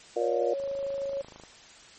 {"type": "harmonic tone", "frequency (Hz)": 118.5, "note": "A#2", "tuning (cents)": 29, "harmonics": [3, 4, 5, 6], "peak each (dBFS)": [-32, -28, -31, -34], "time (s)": [0.16, 0.54], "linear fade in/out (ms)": 5}
{"type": "tone", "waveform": "sine", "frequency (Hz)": 553, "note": "C#5", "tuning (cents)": -4, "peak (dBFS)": -29, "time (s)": [0.21, 1.22], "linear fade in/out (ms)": 10}
{"type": "click train", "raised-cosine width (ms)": 1, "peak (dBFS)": -33, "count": 23, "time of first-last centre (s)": [0.6, 1.437], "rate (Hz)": 26.3}
{"effects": ["white hiss -51 dBFS RMS until 1.98 s", "MP3 32 kbps"]}